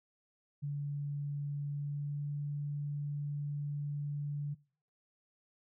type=tone with pitch glide; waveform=sine; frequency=143.9 to 145.15 Hz; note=D3 to D3; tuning=-35 to -20 cents; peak=-34 dBFS; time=0.62-4.55 s; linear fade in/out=20 ms; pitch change=+15 cents; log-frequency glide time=1.66-2.31 s; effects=noise-tail reverb RT60 0.5 s tail -24 dB re dry